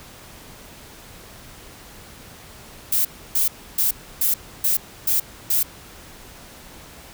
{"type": "noise bursts", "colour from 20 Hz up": "violet", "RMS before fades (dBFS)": -19, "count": 7, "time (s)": [2.92, 5.63], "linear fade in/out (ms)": 5, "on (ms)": 130, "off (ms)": 300, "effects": ["pink hiss -43 dBFS RMS until 7.13 s"]}